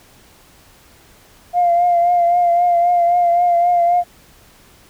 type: tone with vibrato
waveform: sine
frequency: 698.5 Hz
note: F5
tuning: in tune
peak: -10 dBFS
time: 1.53-4.04 s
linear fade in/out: 50 ms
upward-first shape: triangle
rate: 3.8 Hz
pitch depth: 38 cents each way
effects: tanh soft clip ceiling -6 dBFS + pink hiss -48 dBFS RMS until 4.89 s